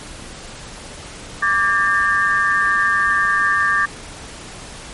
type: tone cluster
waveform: sine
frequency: 1168 / 1612 / 1803 Hz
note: D6 / G6 / A6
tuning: -10 / +48 / +42 cents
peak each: -18 dBFS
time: 1.42-3.86 s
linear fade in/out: 10 ms
effects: pink hiss -35 dBFS RMS until 4.93 s + MP3 48 kbps